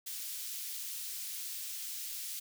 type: high-pass noise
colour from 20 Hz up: white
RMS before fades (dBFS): -41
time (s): 0.06-2.4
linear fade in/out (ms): 10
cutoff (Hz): 3200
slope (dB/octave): 12
effects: none